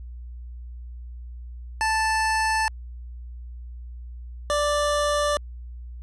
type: tone pair in turn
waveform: 25% pulse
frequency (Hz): 880 / 587.3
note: A5 / D5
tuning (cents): 0 / 0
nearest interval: perfect fifth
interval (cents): 700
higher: first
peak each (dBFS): -17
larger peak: neither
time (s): 1.81-2.68 / 4.5-5.37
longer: neither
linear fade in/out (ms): 0
effects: added 60 Hz sine -35 dBFS peak until 6.02 s + resampled to 24000 Hz